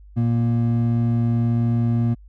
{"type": "tone pair together", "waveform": "triangle", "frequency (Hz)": [116.8, 235.2], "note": ["A#2", "A#3"], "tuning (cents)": [4, 16], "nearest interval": "octave", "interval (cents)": 1212, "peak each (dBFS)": [-16, -20], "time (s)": [0.16, 2.15], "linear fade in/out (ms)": 20, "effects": ["added 50 Hz sine -42 dBFS peak until 2.28 s"]}